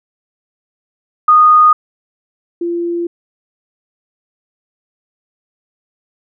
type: tone pair in turn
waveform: sine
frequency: 1234 / 343.3 Hz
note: D#6 / F4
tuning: -15 / -30 cents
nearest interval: octave + minor seventh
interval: 2215 cents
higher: first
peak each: -4 / -15 dBFS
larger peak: first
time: 1.28-1.73 / 2.61-3.07 s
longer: second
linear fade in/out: 5 ms
effects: none